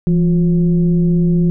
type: tone with frequency modulation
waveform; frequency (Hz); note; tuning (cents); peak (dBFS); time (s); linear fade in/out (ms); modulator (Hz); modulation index
sine; 170; F3; -46; -10; 0.07-1.5; 0; 188; 0.51
effects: none